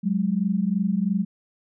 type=tone pair together; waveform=sine; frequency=185 / 208 Hz; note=F#3 / G#3; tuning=0 / +3 cents; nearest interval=major second; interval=203 cents; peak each=-23 dBFS; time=0.03-1.25 s; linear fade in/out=20 ms; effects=none